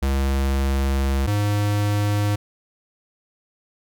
square tone pair in turn, 67.9 / 103.26 Hz, C#2 / G#2, -35 / -9 cents, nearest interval perfect fifth, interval 726 cents, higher second, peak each -19 dBFS, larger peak neither, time 0.02-1.27 / 1.27-2.36 s, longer first, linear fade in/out 10 ms, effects none

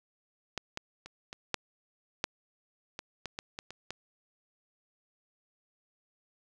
clicks, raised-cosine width 0.2 ms, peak -16 / -18 / -28 / -24 / -11 / -11 / -21 / -20 / -19 / -21 / -26 / -20 dBFS, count 12, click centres 0.577 / 0.774 / 1.06 / 1.329 / 1.543 / 2.241 / 2.991 / 3.257 / 3.389 / 3.589 / 3.706 / 3.906 s, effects none

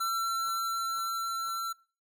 square tone with level ramp, 1349 Hz, E6, 40 cents sharp, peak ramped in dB -29 to -33 dBFS, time 0-1.73 s, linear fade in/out 10 ms, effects noise-tail reverb RT60 0.4 s tail -23 dB re dry

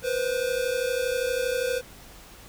square tone pair together, 485.4 / 517.9 Hz, B4 / C5, -30 / -18 cents, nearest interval minor second, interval 112 cents, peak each -28 dBFS, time 0.02-1.82 s, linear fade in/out 50 ms, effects added 50 Hz sine -51 dBFS peak until 2.48 s + pink hiss -48 dBFS RMS until 2.48 s

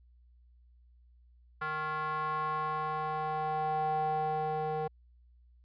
square tone with band-pass filter sweep, 154.9 Hz, D#3, 7 cents flat, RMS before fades -33 dBFS, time 1.61-4.88 s, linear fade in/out 10 ms, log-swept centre 1300 to 630 Hz, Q 4.6, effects added 60 Hz sine -58 dBFS peak until 5.64 s + resampled to 11025 Hz

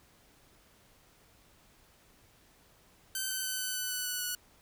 5% pulse tone with pitch steps, 1539 / 1529.3 / 1519.6 / 1509.9 / 1500.4 / 1490.9 / 1481.4 / 1472 Hz, G6 / G6 / F#6 / F#6 / F#6 / F#6 / F#6 / F#6, -32 / -43 / +46 / +35 / +24 / +13 / +2 / -9 cents, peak -22 dBFS, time 3.15-4.35 s, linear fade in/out 2 ms, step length 150 ms, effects pink hiss -63 dBFS RMS until 4.61 s

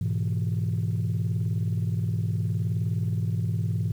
sine chord, E major, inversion first, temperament equal with one note detuned, 104.25 / 123.47 / 164.81 Hz, G#2 / B2 / E3, +7 / 0 / 0 cents, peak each -25 / -28 / -28 dBFS, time 0.01-3.92 s, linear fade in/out 5 ms, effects tanh soft clip ceiling -19 dBFS + 9-bit

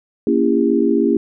sine chord, A# diminished seventh, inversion none, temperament just, 233.1 / 279.7 / 335.6 / 402.8 Hz, A#3 / C#4 / E4 / G4, 0 / +16 / +31 / +47 cents, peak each -18 dBFS, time 0.27-1.17 s, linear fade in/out 2 ms, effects none

